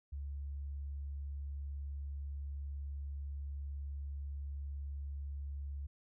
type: tone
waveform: sine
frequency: 70.5 Hz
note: C#2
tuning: 30 cents sharp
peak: -39 dBFS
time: 0.12-5.87 s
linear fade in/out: 10 ms
effects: none